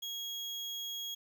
35% pulse tone, 3300 Hz, G#7, 12 cents flat, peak -36 dBFS, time 0.02-1.15 s, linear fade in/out 10 ms, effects 11-bit

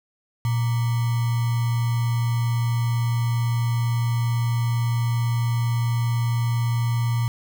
sine tone with sample-and-hold, 117.8 Hz, A#2, 19 cents sharp, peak -19 dBFS, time 0.45-7.28 s, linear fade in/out 0 ms, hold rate 1050 Hz, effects none

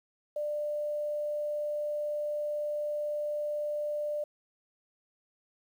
sine tone with quantisation, 594 Hz, D5, 20 cents sharp, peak -30 dBFS, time 0.36-4.24 s, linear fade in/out 5 ms, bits 10, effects none

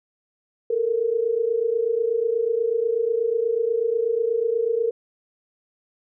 sine tone pair together, 440 / 468.2 Hz, A4 / A#4, 0 / +8 cents, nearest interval minor second, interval 108 cents, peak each -24 / -21 dBFS, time 0.7-4.91 s, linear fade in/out 5 ms, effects none

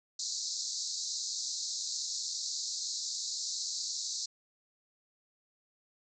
pink band-pass noise, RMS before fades -37 dBFS, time 0.19-4.26 s, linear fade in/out 5 ms, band 4000 to 7400 Hz, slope 96 dB/octave, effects none

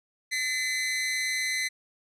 sawtooth tone with amplitude modulation, 2037 Hz, C7, 47 cents flat, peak -20 dBFS, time 0.31-1.69 s, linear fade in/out 20 ms, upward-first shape sine, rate 261 Hz, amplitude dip 65%, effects low-pass 10000 Hz 12 dB/octave

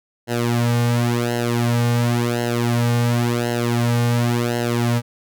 sawtooth tone with flanger, 119.2 Hz, A#2, 39 cents sharp, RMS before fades -19 dBFS, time 0.27-5.02 s, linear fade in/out 50 ms, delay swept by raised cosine 0.84 to 3.04 ms, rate 0.93 Hz, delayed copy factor -0.9, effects none

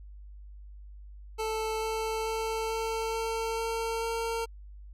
25% pulse tone with pitch steps, 440 / 442.8 / 445.6 / 448.5 / 451.3 / 454.2 / 457.1 Hz, A4 / A4 / A4 / A4 / A4 / A#4 / A#4, 0 / +11 / +22 / +33 / +44 / -45 / -34 cents, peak -26 dBFS, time 1.38-4.46 s, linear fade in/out 20 ms, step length 440 ms, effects added 50 Hz sine -44 dBFS peak until 4.93 s + low-pass 12000 Hz 12 dB/octave

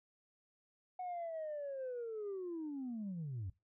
sine linear sweep, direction down, 740 to 86 Hz, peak -38 dBFS, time 0.99-3.5 s, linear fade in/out 5 ms, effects noise-tail reverb RT60 0.2 s tail -18 dB re dry + tanh soft clip ceiling -37 dBFS

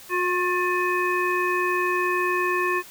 harmonic tone with a mistuned harmonic, 360 Hz, F#4, 47 cents flat, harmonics 1 / 3 / 5 / 7, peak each -25 / -25 / -27 / -29 dBFS, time 0.09-2.83 s, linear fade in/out 50 ms, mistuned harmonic 5, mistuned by -28 cents, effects white hiss -45 dBFS RMS until 2.9 s

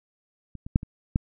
clicks, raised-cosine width 5 ms, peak -26 / -24 / -6 / -23 / -9 dBFS, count 5, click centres 0.553 / 0.665 / 0.759 / 0.831 / 1.159 s, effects none

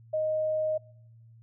sine tone, 622.3 Hz, D#5, in tune, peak -25 dBFS, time 0.13-0.78 s, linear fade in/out 10 ms, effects noise-tail reverb RT60 0.8 s tail -26 dB re dry + added 114 Hz sine -51 dBFS peak until 1.42 s

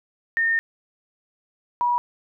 sine tone pair in turn, 1826 / 967.3 Hz, A#6 / B5, -36 / -36 cents, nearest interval major seventh, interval 1100 cents, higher first, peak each -18 dBFS, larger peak neither, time 0.37-0.59 / 1.81-1.98 s, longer first, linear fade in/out 0 ms, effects none

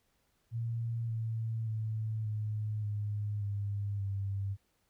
sine tone with pitch steps, 115.7 / 112.67 / 109.71 / 106.84 / 104.03 / 101.31 / 98.65 Hz, A#2 / A2 / A2 / G#2 / G#2 / G#2 / G2, -13 / +42 / -5 / +50 / +3 / -42 / +11 cents, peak -32 dBFS, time 0.51-4.57 s, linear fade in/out 50 ms, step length 580 ms, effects pink hiss -75 dBFS RMS until 4.89 s

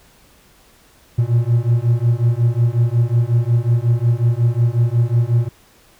triangle beating tone pair, 115.8 / 121.3 Hz, A#2 / B2, -11 / -31 cents, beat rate 5.5 Hz, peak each -14 dBFS, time 1.18-5.49 s, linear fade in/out 10 ms, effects pink hiss -51 dBFS RMS until 5.99 s

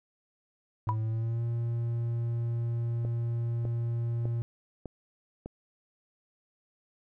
triangle tone with pitch glide, 110 to 117.22 Hz, A2 to A#2, 0 to +10 cents, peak -26 dBFS, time 0.87-4.42 s, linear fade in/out 0 ms, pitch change +110 cents, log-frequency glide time 1-1.43 s
sine tone with exponential decay, 980 Hz, B5, 14 cents flat, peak -23 dBFS, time 0.89-0.98 s, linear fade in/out 0 ms, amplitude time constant 19 ms
click train, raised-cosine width 2 ms, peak -25 dBFS, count 5, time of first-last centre 3.05-5.46 s, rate 1.66 Hz
effects none

